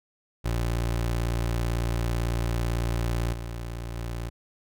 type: tone with level steps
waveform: 25% pulse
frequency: 58 Hz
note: A#1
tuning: 8 cents flat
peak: -21 / -29 / -27 dBFS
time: 0.44-4.3 s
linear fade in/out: 20 ms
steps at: 3.32 / 3.95 s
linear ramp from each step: 20 ms
effects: none